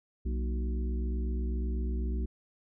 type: harmonic tone with a mistuned harmonic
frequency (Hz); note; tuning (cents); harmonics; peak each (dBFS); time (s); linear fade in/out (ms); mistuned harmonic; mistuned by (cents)
62; B1; +7; 1 / 3 / 4 / 5 / 6; -29 / -43 / -41 / -46 / -45; 0.25-2.26; 10; 4; -100
effects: none